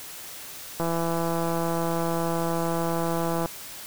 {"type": "click train", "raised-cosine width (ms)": 1, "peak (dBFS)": -14, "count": 445, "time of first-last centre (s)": [0.8, 3.459], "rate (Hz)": 167, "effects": ["white hiss -40 dBFS RMS until 3.86 s"]}